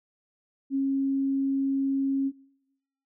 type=tone; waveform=sine; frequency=272.1 Hz; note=C#4; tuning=32 cents flat; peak=-23 dBFS; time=0.7-2.32 s; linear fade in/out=50 ms; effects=noise-tail reverb RT60 0.9 s tail -24 dB re dry